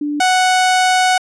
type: tone pair in turn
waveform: sine / sawtooth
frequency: 293.7 / 740.1 Hz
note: D4 / F#5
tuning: 0 / 0 cents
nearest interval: octave + major third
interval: 1600 cents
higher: second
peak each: -17 / -7 dBFS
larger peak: second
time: 0.01-0.2 / 0.2-1.18 s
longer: second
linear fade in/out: 5 ms
effects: resampled to 22050 Hz